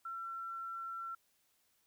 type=tone; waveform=sine; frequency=1352 Hz; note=E6; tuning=43 cents sharp; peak=-40 dBFS; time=0.05-1.15 s; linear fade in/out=5 ms; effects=white hiss -75 dBFS RMS until 1.86 s